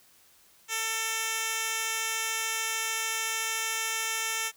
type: tone with band-pass filter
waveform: 10% pulse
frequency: 446.6 Hz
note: A4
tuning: 26 cents sharp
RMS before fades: -31 dBFS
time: 0.68-4.52 s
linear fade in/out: 50 ms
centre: 7200 Hz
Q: 0.56
effects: white hiss -60 dBFS RMS until 4.56 s